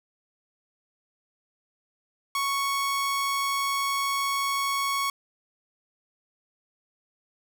sawtooth tone, 1108.7 Hz, C#6, in tune, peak -21 dBFS, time 2.35-5.1 s, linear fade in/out 2 ms, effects none

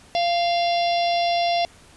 harmonic tone with a mistuned harmonic, 690 Hz, F5, 21 cents flat, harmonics 1 / 3 / 4 / 5 / 6 / 7 / 8, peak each -19 / -33 / -32 / -31 / -35 / -34 / -35 dBFS, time 0.15-1.65 s, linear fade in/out 0 ms, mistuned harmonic 3, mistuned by +22 cents, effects pink hiss -50 dBFS RMS until 1.96 s + resampled to 24000 Hz

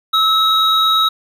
triangle tone pair together, 1300 / 3811 Hz, E6 / A#7, -24 / +38 cents, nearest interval octave + perfect fifth, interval 1862 cents, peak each -12 dBFS, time 0.13-1.09 s, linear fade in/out 10 ms, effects none

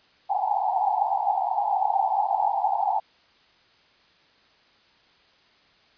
white band-pass noise, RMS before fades -24 dBFS, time 0.29-3 s, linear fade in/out 10 ms, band 740 to 870 Hz, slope 96 dB/octave, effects white hiss -59 dBFS RMS until 5.97 s + resampled to 11025 Hz

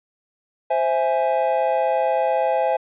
triangle chord, C augmented, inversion none, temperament equal, 523.3 / 659.3 / 830.6 Hz, C5 / E5 / G#5, 0 / 0 / 0 cents, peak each -20 dBFS, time 0.7-2.77 s, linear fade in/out 10 ms, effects resampled to 8000 Hz

